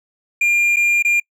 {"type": "tone with dropouts", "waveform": "triangle", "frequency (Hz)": 2400, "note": "D7", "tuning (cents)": 37, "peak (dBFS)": -11, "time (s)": [0.41, 1.2], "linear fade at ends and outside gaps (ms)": 5, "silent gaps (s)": [[0.761, 0.767], [1.025, 1.048]], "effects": ["noise-tail reverb RT60 0.1 s tail -26 dB re dry"]}